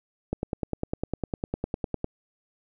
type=click train; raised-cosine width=2 ms; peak=-14 dBFS; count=18; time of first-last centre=0.33-2.044 s; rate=9.92 Hz; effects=none